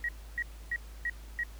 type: tone bursts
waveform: sine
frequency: 1903 Hz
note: A#6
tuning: 35 cents sharp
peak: -29 dBFS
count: 5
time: 0.04-1.435 s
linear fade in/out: 2 ms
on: 47 ms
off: 290 ms
effects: added 53 Hz sine -44 dBFS peak until 1.59 s + pink hiss -56 dBFS RMS until 1.59 s